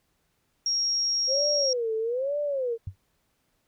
sine tone, 5590 Hz, F8, 1 cent sharp, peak -23 dBFS, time 0.66-1.73 s, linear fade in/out 2 ms
sine tone with vibrato, 509 Hz, C5, 48 cents flat, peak -25 dBFS, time 1.27-2.78 s, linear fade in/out 50 ms, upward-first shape sine, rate 1.1 Hz, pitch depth 250 cents each way
sine tone with exponential decay, 95 Hz, F#2, 46 cents sharp, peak -27 dBFS, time 2.87-2.96 s, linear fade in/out 5 ms, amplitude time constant 18 ms
effects pink hiss -72 dBFS RMS until 3.67 s

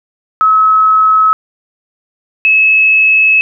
sine tone pair in turn, 1287 / 2587 Hz, E6 / E7, -42 / -33 cents, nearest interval octave, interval 1209 cents, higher second, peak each -5 dBFS, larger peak neither, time 0.41-1.33 / 2.45-3.41 s, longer second, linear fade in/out 0 ms, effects none

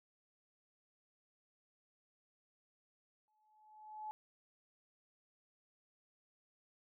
sine tone with exponential growth, 857 Hz, A5, 46 cents flat, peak -40 dBFS, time 3.28-4.11 s, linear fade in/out 0 ms, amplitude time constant 180 ms, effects none

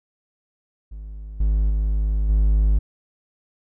triangle tone with level steps, 51.91 Hz, G#1, in tune, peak -30 / -14 / -16 / -12 dBFS, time 0.91-2.79 s, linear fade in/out 10 ms, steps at 1.4 / 1.7 / 2.29 s, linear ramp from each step 5 ms, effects none

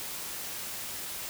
white noise, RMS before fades -38 dBFS, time 0-1.29 s, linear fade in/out 0 ms, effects none

